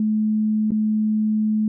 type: tone with dropouts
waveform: sine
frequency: 215.2 Hz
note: A3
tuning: 38 cents flat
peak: -17 dBFS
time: 0-1.68 s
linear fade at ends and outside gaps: 2 ms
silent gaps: 0.707-0.718 s
effects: none